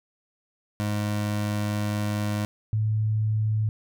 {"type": "tone pair in turn", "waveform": ["25% pulse", "sine"], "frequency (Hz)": [104.5, 108.34], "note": ["G#2", "A2"], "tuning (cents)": [11, -26], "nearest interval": "minor second", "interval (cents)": 63, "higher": "second", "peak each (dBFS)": -21, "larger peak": "neither", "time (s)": [[0.8, 2.45], [2.73, 3.69]], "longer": "first", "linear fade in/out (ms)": 0, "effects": []}